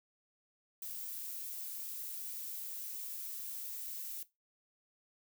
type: noise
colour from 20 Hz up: violet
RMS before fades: -43 dBFS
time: 0.82-4.23 s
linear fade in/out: 2 ms
effects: noise-tail reverb RT60 0.2 s tail -17 dB re dry

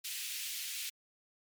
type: high-pass noise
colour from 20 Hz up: pink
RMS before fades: -40 dBFS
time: 0.04-0.9 s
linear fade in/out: 10 ms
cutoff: 2400 Hz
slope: 24 dB/octave
effects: MP3 96 kbps

